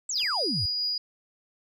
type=exponential sweep; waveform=sine; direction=down; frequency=8130 to 76.3 Hz; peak=-27 dBFS; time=0.09-0.66 s; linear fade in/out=5 ms
type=tone with tremolo; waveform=sine; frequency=4896 Hz; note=D#8; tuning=29 cents flat; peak=-24 dBFS; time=0.15-0.98 s; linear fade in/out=5 ms; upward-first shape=triangle; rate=4.6 Hz; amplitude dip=25%
effects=tanh soft clip ceiling -19 dBFS